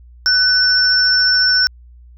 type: tone pair together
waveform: sine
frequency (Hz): 1499 / 5407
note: F#6 / E8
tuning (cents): +22 / +43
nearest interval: octave + minor seventh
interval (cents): 2221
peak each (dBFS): -15 / -12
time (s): 0.26-1.67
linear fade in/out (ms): 0
effects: added 60 Hz sine -39 dBFS peak until 2.17 s